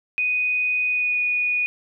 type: tone with pitch glide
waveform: sine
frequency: 2489 to 2465 Hz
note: D#7 to D#7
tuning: 0 to -17 cents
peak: -19 dBFS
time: 0.18-1.66 s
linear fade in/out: 0 ms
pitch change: -17 cents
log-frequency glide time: 0.87-1.21 s
effects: none